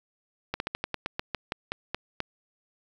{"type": "slowing click train", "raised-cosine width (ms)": 0.3, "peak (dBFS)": -13, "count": 13, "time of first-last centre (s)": [0.54, 2.204], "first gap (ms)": 61, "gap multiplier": 1.14, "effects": ["8-bit"]}